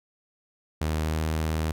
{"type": "tone with pitch glide", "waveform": "sawtooth", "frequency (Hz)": [78, 78.95], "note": ["D#2", "D#2"], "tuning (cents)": [5, 26], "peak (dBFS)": -21, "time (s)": [0.81, 1.72], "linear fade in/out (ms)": 5, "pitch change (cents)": 21, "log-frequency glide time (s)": [1.02, 1.21], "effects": []}